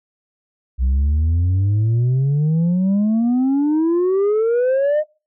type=exponential sweep; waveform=sine; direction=up; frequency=61.74 to 622 Hz; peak=-11 dBFS; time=0.78-5.04 s; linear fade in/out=50 ms; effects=noise-tail reverb RT60 0.3 s tail -22 dB re dry + tanh soft clip ceiling -13 dBFS